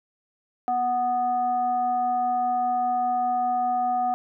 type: tone with frequency modulation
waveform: sine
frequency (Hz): 740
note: F#5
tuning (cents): 0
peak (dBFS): -21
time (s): 0.68-4.14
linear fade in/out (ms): 0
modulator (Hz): 495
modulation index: 0.39
effects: none